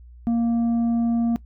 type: tone with tanh clipping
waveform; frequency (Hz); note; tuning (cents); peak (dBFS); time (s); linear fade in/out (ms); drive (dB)
triangle; 233.1; A#3; 0; -19; 0.27-1.36; 0; 9
effects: noise-tail reverb RT60 0.1 s tail -19 dB re dry + added 60 Hz sine -42 dBFS peak until 1.45 s